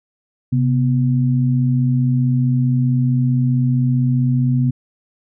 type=tone pair together; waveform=sine; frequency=130.81 / 246.2 Hz; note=C3 / B3; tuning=0 / -5 cents; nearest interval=major seventh; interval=1095 cents; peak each=-14 / -19 dBFS; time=0.52-4.71 s; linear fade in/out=10 ms; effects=none